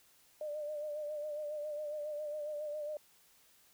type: tone with vibrato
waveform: sine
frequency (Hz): 599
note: D5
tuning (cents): +34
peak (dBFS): -37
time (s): 0.41-2.97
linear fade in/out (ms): 2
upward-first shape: sine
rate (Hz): 7.3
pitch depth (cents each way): 43
effects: white hiss -66 dBFS RMS until 3.73 s